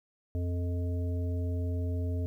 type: harmonic tone with a mistuned harmonic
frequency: 87.31 Hz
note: F2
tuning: in tune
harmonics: 1 / 3 / 5 / 7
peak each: -29 / -39 / -43 / -46 dBFS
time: 0.35-2.26 s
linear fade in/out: 0 ms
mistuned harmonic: 7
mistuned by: +38 cents
effects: 11-bit